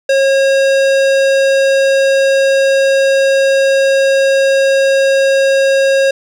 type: tone with hard clipping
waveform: sine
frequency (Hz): 543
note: C#5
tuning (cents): -36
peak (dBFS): -10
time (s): 0.09-6.11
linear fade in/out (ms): 5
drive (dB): 18
effects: none